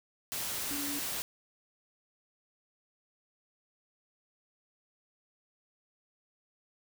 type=tone in noise; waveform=sine; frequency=286.4 Hz; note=D4; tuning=43 cents flat; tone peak=-38 dBFS; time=0.71-0.99 s; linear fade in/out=0 ms; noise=white; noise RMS=-36 dBFS; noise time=0.32-1.22 s; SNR=-5 dB; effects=none